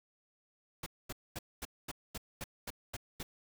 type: noise bursts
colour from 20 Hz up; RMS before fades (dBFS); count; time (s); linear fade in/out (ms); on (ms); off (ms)
pink; -41; 10; 0.83-3.23; 5; 33; 230
effects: none